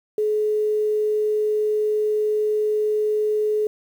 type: tone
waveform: sine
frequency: 425.6 Hz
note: G#4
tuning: 42 cents sharp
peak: -18 dBFS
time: 0.18-3.67 s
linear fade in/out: 2 ms
effects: 8-bit